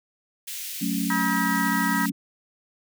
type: high-pass noise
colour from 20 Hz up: white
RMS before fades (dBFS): -34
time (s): 0.47-2.1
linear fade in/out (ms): 10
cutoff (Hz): 2100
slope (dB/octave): 24
type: chord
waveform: sine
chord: F# minor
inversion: none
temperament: equal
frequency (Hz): 185 / 220 / 277.2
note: F#3 / A3 / C#4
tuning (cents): 0 / 0 / 0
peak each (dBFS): -28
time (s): 0.81-2.12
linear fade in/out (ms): 10
type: harmonic tone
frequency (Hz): 320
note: D#4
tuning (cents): +49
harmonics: 3 / 4 / 5 / 6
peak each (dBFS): -28 / -31 / -30 / -28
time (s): 1.1-2.06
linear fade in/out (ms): 2
effects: none